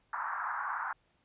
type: band-pass noise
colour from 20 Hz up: pink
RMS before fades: -36 dBFS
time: 0.13-0.93 s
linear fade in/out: 5 ms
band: 880 to 1600 Hz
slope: 48 dB/octave
effects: pink hiss -72 dBFS RMS until 1.24 s + resampled to 8000 Hz